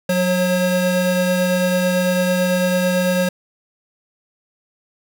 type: tone pair together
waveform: square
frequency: 183.1 / 540.3 Hz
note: F#3 / C#5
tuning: -18 / -44 cents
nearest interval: octave + perfect fifth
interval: 1874 cents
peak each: -19 dBFS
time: 0.09-3.29 s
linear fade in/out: 5 ms
effects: none